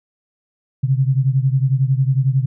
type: beating tone pair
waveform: sine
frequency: 130 / 141 Hz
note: C3 / C#3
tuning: -11 / +30 cents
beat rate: 11 Hz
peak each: -15 / -18 dBFS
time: 0.83-2.46 s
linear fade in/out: 10 ms
effects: none